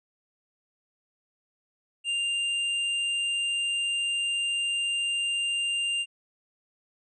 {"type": "tone with hard clipping", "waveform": "triangle", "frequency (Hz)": 2794, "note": "F7", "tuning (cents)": 0, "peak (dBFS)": -27, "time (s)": [2.04, 6.06], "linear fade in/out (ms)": 50, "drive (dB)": 11, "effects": ["resampled to 22050 Hz"]}